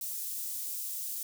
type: high-pass noise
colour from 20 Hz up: white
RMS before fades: -37 dBFS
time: 0.01-1.23 s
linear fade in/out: 2 ms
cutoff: 7600 Hz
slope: 12 dB/octave
effects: none